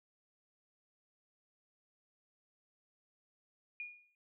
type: tone with exponential decay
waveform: sine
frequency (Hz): 2437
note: D#7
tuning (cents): -37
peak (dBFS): -38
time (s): 3.8-4.15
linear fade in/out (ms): 1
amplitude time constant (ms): 75
effects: none